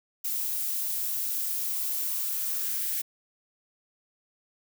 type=noise with high-pass filter sweep; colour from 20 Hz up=violet; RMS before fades=-30 dBFS; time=0.24-3.02 s; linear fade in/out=10 ms; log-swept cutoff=220 to 1800 Hz; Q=2.3; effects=none